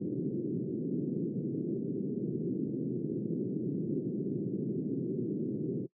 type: band-pass noise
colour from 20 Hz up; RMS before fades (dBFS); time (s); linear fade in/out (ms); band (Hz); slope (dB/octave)
white; -34; 0-5.87; 20; 130 to 390; 48
effects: noise-tail reverb RT60 0.1 s tail -20 dB re dry